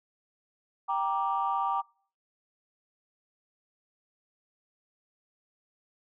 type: chord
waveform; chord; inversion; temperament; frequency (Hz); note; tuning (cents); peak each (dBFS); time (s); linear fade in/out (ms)
sine; G minor; none; just; 784 / 940.8 / 1176; G5 / Bb5 / D6; 0 / +16 / +2; -30; 0.88-1.82; 20
effects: noise-tail reverb RT60 0.5 s tail -26 dB re dry + tanh soft clip ceiling -18 dBFS